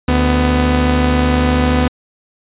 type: tone pair together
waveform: sawtooth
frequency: 74.12 / 249.3 Hz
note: D2 / B3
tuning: +17 / +16 cents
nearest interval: octave + major sixth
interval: 2099 cents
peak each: -10 dBFS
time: 0.08-1.88 s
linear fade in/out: 5 ms
effects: resampled to 8000 Hz